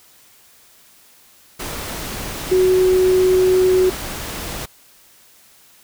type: tone in noise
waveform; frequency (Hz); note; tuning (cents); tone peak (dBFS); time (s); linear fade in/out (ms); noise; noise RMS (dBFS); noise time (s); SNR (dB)
sine; 370.4; F#4; +2; -11; 2.51-3.9; 10; pink; -28; 1.59-4.66; +14
effects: white hiss -50 dBFS RMS until 5.83 s